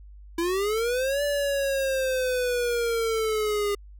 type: linear two-way sweep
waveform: square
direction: up then down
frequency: 329.6 to 581 to 404.8 Hz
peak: -24 dBFS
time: 0.38-3.75 s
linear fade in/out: 5 ms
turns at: 1.23 s
effects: added 50 Hz sine -43 dBFS peak until 3.99 s